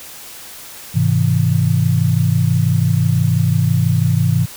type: chord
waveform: sine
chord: Ab augmented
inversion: none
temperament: just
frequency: 103.83 / 129.78 / 162.23 Hz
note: Ab2 / C3 / E3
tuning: 0 / -14 / -27 cents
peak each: -16 dBFS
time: 0.94-4.46 s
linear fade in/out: 20 ms
effects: white hiss -35 dBFS RMS until 4.56 s